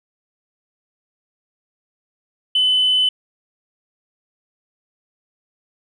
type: tone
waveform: sine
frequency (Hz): 3019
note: F#7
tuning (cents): +34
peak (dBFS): -12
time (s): 2.55-3.09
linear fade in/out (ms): 5
effects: tanh soft clip ceiling -9 dBFS